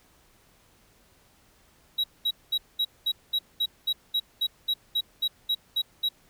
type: tone bursts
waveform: triangle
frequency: 3858 Hz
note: B7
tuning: 41 cents flat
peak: -21 dBFS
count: 16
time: 1.98-6.09 s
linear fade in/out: 10 ms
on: 60 ms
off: 210 ms
effects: pink hiss -61 dBFS RMS until 6.29 s